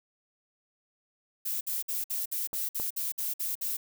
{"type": "noise bursts", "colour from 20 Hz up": "violet", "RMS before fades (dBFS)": -32, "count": 11, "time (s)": [1.45, 3.77], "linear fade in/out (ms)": 10, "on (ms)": 160, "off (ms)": 56}
{"type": "clicks", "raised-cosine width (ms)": 1, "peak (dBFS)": -25, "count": 2, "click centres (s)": [2.531, 2.799]}
{"effects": []}